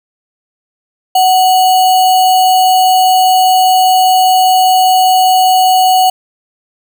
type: tone with sample-and-hold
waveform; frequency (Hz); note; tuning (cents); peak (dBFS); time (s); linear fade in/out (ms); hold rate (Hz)
sine; 745; F#5; +12; -5; 1.15-6.1; 5; 3675
effects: none